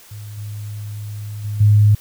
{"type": "tone with level steps", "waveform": "sine", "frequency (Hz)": 104.7, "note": "G#2", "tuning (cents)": 15, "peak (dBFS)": [-30, -26, -21, -8], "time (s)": [0.11, 1.95], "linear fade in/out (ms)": 5, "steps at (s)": [0.37, 1.44, 1.6], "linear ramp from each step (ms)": 10, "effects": ["white hiss -45 dBFS RMS until 2 s"]}